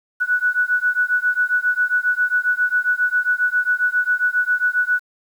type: beating tone pair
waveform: sine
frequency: 1473 / 1480.4 Hz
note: F#6 / F#6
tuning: -8 / 0 cents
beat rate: 7.4 Hz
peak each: -19 dBFS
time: 0.2-5 s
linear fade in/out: 20 ms
effects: 8-bit